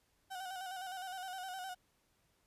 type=tone with vibrato; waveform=35% pulse; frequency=748 Hz; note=F#5; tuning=19 cents sharp; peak=-40 dBFS; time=0.3-1.75 s; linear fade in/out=20 ms; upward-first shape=square; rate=9.7 Hz; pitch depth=47 cents each way; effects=pink hiss -75 dBFS RMS until 2.46 s + resampled to 32000 Hz